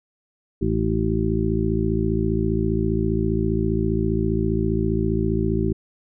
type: harmonic tone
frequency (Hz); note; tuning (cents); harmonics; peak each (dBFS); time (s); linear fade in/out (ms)
55; A1; 0; 1 / 2 / 3 / 4 / 6 / 7; -26 / -26 / -26 / -26 / -26 / -26; 0.61-5.73; 10
effects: none